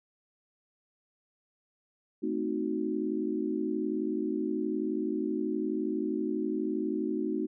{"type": "chord", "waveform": "sine", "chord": "A diminished seventh", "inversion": "none", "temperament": "equal with one note detuned", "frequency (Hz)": [220, 258.8, 311.1, 370], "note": ["A3", "C4", "Eb4", "Gb4"], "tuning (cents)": [0, -19, 0, 0], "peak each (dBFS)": [-35, -36, -32, -34], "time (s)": [2.22, 7.47], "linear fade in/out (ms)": 20, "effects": []}